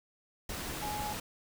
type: tone in noise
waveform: sine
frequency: 839 Hz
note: G#5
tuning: 17 cents sharp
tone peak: -36 dBFS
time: 0.82-1.13 s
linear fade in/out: 5 ms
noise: pink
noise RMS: -39 dBFS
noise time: 0.49-1.2 s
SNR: 0 dB
effects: none